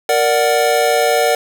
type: chord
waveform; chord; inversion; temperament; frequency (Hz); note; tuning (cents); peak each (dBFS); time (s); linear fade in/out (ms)
square; Bb augmented; none; equal; 466.2 / 587.3 / 740; Bb4 / D5 / F#5; 0 / 0 / 0; -17; 0.09-1.35; 2
effects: none